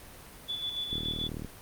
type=tone with tremolo; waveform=sine; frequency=3454 Hz; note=A7; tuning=33 cents flat; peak=-30 dBFS; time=0.48-1.29 s; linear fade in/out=20 ms; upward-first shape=square; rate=7 Hz; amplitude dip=45%
type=click train; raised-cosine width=3 ms; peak=-24 dBFS; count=21; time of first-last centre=0.93-1.447 s; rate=38.7 Hz
effects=pink hiss -49 dBFS RMS until 1.61 s + Opus 32 kbps